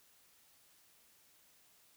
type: silence
effects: white hiss -67 dBFS RMS until 1.96 s